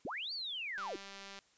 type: linear two-way sweep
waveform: sine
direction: up then down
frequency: 146.1 to 4699 to 286.2 Hz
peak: -38 dBFS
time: 0.05-0.96 s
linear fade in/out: 2 ms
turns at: 0.33 s
type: click train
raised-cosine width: 0.2 ms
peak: -32 dBFS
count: 121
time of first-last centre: 0.78-1.389 s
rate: 197 Hz
effects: white hiss -69 dBFS RMS until 1.57 s + resampled to 16000 Hz